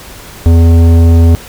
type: tone with tanh clipping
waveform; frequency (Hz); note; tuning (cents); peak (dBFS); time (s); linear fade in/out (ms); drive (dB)
sine; 83.5; E2; +23; -4; 0.46-1.35; 0; 14
effects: added 50 Hz sine -38 dBFS peak until 1.48 s + pink hiss -31 dBFS RMS until 1.48 s